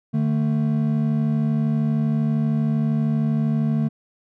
triangle tone pair together, 150 / 222.8 Hz, D3 / A3, +37 / +22 cents, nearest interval perfect fifth, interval 685 cents, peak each -19 dBFS, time 0.13-3.89 s, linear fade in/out 20 ms, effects none

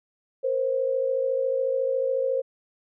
sine tone pair together, 474.3 / 528.3 Hz, A#4 / C5, +30 / +17 cents, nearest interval major second, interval 187 cents, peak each -28 / -23 dBFS, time 0.43-2.42 s, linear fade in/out 20 ms, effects none

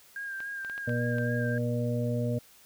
sine tone with vibrato, 1604 Hz, G6, 39 cents sharp, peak -34 dBFS, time 0.16-1.58 s, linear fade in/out 2 ms, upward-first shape sine, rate 3.6 Hz, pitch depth 33 cents each way
clicks, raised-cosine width 0.3 ms, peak -28 dBFS, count 6, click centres 0.404 / 0.648 / 0.698 / 0.779 / 0.894 / 1.184 s
harmonic tone, 120 Hz, B2, 49 cents flat, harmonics 1 / 2 / 4 / 5, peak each -29 / -32 / -35 / -36 dBFS, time 0.87-2.39 s, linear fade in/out 10 ms
effects white hiss -57 dBFS RMS until 2.65 s

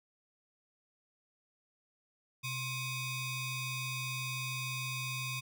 sawtooth ring-modulated tone, 1191 Hz, D6, 24 cents sharp, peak -29 dBFS, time 2.43-5.41 s, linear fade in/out 20 ms, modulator 1320 Hz, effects none

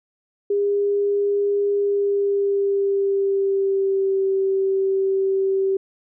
sine tone with pitch glide, 404.8 to 386.5 Hz, G#4 to G4, -44 to -24 cents, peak -17 dBFS, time 0.5-5.77 s, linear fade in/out 5 ms, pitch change -80 cents, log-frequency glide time 1.73-4.25 s, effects none

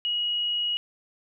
sine tone, 2900 Hz, F#7, 35 cents flat, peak -24 dBFS, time 0.05-0.77 s, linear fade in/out 0 ms, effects none

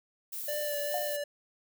violet noise, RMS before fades -38 dBFS, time 0.32-1.17 s, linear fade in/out 10 ms
square tone with vibrato, 587.3 Hz, D5, in tune, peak -33 dBFS, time 0.48-1.24 s, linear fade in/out 5 ms, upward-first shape sine, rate 2.4 Hz, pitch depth 21 cents each way
sine tone with exponential decay, 713 Hz, F5, 36 cents sharp, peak -29 dBFS, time 0.94-1.23 s, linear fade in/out 2 ms, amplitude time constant 63 ms
effects none

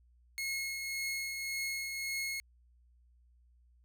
sawtooth tone with tremolo, 2168 Hz, C#7, 39 cents flat, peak -30 dBFS, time 0.38-2.4 s, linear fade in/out 0 ms, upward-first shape triangle, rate 1.8 Hz, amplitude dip 40%, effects added 60 Hz sine -62 dBFS peak until 3.84 s

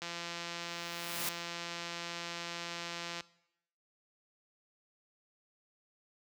click train, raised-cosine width 0.2 ms, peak -23 dBFS, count 546, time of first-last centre 0.02-3.207 s, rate 171 Hz
white noise with exponential growth, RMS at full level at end -34 dBFS, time 0.6-1.29 s, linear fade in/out 2 ms, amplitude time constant 150 ms
effects noise-tail reverb RT60 0.8 s tail -20 dB re dry + high-pass 60 Hz 12 dB/octave

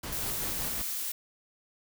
pink noise with tremolo, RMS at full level -37 dBFS, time 0.03-0.82 s, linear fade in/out 5 ms, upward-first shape sine, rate 5.3 Hz, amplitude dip 45%
blue noise, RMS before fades -34 dBFS, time 0.12-1.12 s, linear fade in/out 5 ms
effects none

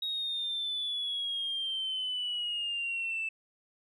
sine exponential sweep, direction down, 3786 to 2637 Hz, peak -30 dBFS, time 0.02-3.29 s, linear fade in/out 5 ms, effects tanh soft clip ceiling -27 dBFS

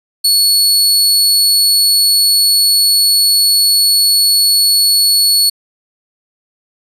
sawtooth tone, 4400 Hz, C#8, 14 cents flat, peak -5 dBFS, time 0.24-5.5 s, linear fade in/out 10 ms, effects resampled to 32000 Hz

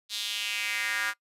square tone with high-pass filter sweep, 109.1 Hz, A2, 14 cents flat, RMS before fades -31 dBFS, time 0.09-1.14 s, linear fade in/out 50 ms, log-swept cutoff 3900 to 1500 Hz, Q 3.4, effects noise-tail reverb RT60 0.1 s tail -22 dB re dry + resampled to 32000 Hz

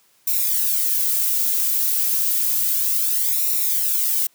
violet noise with flanger, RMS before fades -20 dBFS, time 0.27-4.27 s, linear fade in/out 5 ms, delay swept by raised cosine 0.62 to 2.92 ms, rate 0.31 Hz, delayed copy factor -0.7, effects white hiss -59 dBFS RMS until 4.34 s + high-pass 100 Hz 12 dB/octave

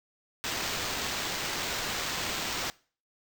violet noise with sample-and-hold, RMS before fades -33 dBFS, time 0.44-2.7 s, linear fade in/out 0 ms, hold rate 11025 Hz, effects noise-tail reverb RT60 0.4 s tail -22 dB re dry

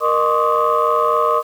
sine tone cluster, 469.7 / 611 / 1057 / 1141 / 1248 Hz, A#4 / D#5 / C6 / C#6 / D#6, +13 / -32 / +17 / +50 / +5 cents, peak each -19 dBFS, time 0-1.43 s, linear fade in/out 50 ms, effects tanh soft clip ceiling -5 dBFS + 7-bit

